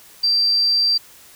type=tone; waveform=sine; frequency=4699 Hz; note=D8; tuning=in tune; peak=-14 dBFS; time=0.23-0.98 s; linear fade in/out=10 ms; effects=white hiss -46 dBFS RMS until 1.35 s